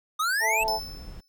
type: exponential sweep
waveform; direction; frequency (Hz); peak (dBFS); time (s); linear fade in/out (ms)
square; up; 1210 to 2731; -24; 0.19-0.64; 10
type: harmonic tone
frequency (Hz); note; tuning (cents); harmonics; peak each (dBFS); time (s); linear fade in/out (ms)
220; A3; 0; 2 / 3 / 4; -35 / -31 / -26; 0.4-0.8; 50
type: noise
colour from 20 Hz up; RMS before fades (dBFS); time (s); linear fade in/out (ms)
brown; -41; 0.6-1.21; 10
type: tone with exponential decay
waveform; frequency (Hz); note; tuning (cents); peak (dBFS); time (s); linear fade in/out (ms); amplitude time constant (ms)
45% pulse; 5270; E8; -1; -26; 0.68-1.28; 0; 130
effects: none